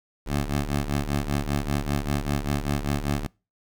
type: ring-modulated tone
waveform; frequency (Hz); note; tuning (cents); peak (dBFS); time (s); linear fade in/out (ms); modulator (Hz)
15% pulse; 72.3; D2; -27; -15; 0.26-3.27; 10; 33.6
effects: noise-tail reverb RT60 0.3 s tail -25 dB re dry